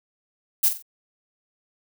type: noise with echo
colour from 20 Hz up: violet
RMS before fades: -18 dBFS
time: 0.63-0.69 s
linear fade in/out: 10 ms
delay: 45 ms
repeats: 3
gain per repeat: -9 dB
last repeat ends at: 0.825 s
effects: none